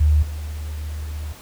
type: tone with level steps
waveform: sine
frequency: 75.5 Hz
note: D2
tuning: 48 cents sharp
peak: -12 / -26 dBFS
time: 0-1.33 s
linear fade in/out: 10 ms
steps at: 0.22 s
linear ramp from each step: 10 ms
effects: pink hiss -43 dBFS RMS until 1.41 s